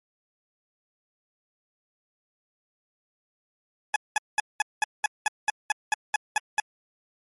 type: tone bursts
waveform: 20% pulse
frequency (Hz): 848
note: G#5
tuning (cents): +36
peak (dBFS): -15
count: 13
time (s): 3.94-6.6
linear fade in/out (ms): 2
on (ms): 20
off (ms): 200
effects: MP3 48 kbps